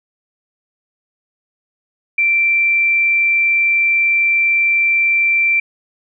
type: tone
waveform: sine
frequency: 2349 Hz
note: D7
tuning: in tune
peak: -11 dBFS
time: 2.18-5.6 s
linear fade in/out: 5 ms
effects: none